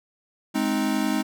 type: chord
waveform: square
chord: Ab major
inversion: none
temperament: equal with one note detuned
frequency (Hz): 210.2 / 261.6 / 311.1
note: Ab3 / C4 / Eb4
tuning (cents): +21 / 0 / 0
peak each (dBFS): -27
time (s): 0.54-1.23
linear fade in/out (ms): 20
effects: none